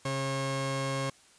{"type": "tone pair together", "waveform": "sawtooth", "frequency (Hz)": [135.5, 542], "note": ["C#3", "C#5"], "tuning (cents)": [-39, -39], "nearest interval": "2 octaves", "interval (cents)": 2400, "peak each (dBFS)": -28, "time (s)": [0.05, 1.1], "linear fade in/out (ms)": 5, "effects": ["white hiss -59 dBFS RMS until 1.38 s", "resampled to 22050 Hz"]}